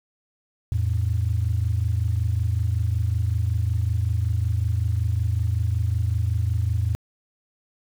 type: tone pair together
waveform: sine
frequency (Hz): 84.8 / 110.15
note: E2 / A2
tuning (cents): +50 / +2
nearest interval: perfect fourth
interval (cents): 452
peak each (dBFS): -22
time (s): 0.72-6.95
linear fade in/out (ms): 0
effects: tanh soft clip ceiling -13 dBFS + 8-bit